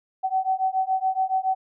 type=beating tone pair; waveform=sine; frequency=755 / 762.1 Hz; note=F#5 / G5; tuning=+35 / -49 cents; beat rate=7.1 Hz; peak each=-24 dBFS; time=0.23-1.55 s; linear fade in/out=20 ms; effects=none